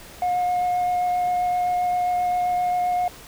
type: tone with vibrato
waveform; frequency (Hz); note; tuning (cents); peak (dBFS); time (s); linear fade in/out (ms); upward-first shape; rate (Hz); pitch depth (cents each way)
sine; 718; F5; +48; -17; 0.22-3.08; 2; sine; 7.6; 8
effects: tanh soft clip ceiling -18 dBFS + pink hiss -43 dBFS RMS until 3.27 s